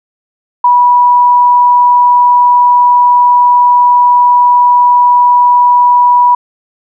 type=tone; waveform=sine; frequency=977 Hz; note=B5; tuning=19 cents flat; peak=-3 dBFS; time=0.64-6.35 s; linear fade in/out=5 ms; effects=none